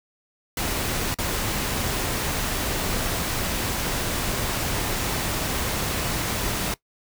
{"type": "noise with dropouts", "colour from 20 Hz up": "pink", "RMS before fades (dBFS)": -26, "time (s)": [0.57, 6.74], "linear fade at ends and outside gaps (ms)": 2, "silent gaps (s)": [1.143, 1.186], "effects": ["noise-tail reverb RT60 0.1 s tail -20 dB re dry"]}